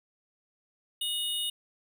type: tone pair together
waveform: square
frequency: 2913 / 3670 Hz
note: F#7 / A#7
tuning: -28 / -28 cents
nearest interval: major third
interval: 400 cents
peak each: -32 / -34 dBFS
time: 1.01-1.5 s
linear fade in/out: 5 ms
effects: none